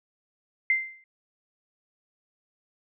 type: tone with exponential decay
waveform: sine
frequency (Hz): 2084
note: C7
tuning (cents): -7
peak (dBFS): -17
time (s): 0.7-1.04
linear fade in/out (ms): 2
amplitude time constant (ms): 72
effects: none